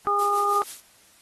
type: harmonic tone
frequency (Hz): 407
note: G#4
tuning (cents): -35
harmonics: 1 / 2 / 3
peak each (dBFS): -28 / -27 / -21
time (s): 0.07-0.62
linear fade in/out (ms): 0
type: noise with tremolo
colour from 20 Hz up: blue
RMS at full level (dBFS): -34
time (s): 0.19-0.8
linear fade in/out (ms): 0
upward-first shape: triangle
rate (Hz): 6.3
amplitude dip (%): 75
effects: white hiss -56 dBFS RMS until 1.21 s + AAC 32 kbps